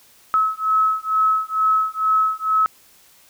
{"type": "beating tone pair", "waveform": "sine", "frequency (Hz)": [1289, 1291.2], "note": ["E6", "E6"], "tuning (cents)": [-39, -36], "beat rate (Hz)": 2.2, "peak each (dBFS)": -19, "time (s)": [0.34, 2.66], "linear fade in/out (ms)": 0, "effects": ["white hiss -52 dBFS RMS until 3.29 s"]}